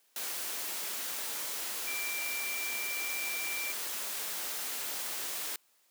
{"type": "tone in noise", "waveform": "sine", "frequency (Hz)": 2352, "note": "D7", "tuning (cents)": 2, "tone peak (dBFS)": -36, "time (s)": [1.87, 3.72], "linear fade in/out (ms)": 2, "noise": "white", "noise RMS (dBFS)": -37, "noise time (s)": [0.16, 5.56], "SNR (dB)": -2, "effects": ["white hiss -69 dBFS RMS until 5.9 s", "high-pass 300 Hz 12 dB/octave"]}